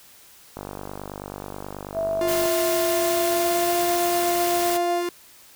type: click train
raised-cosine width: 1 ms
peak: -19 dBFS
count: 94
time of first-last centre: 0.57-2.456 s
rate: 49.3 Hz
type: tone with pitch glide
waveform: sine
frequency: 656 to 693 Hz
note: E5 to F5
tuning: -9 to -14 cents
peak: -22 dBFS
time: 1.93-5.03 s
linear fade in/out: 50 ms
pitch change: +95 cents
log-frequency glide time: 2.7-3.83 s
type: tone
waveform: 45% pulse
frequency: 350.5 Hz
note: F4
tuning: 6 cents sharp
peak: -24 dBFS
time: 2.21-5.09 s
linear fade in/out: 2 ms
type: noise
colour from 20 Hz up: white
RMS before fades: -29 dBFS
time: 2.27-4.78 s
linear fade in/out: 20 ms
effects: white hiss -50 dBFS RMS until 5.55 s